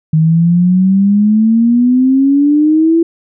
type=exponential sweep; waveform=sine; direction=up; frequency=155.7 to 336.6 Hz; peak=-6 dBFS; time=0.13-3.03 s; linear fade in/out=5 ms; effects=none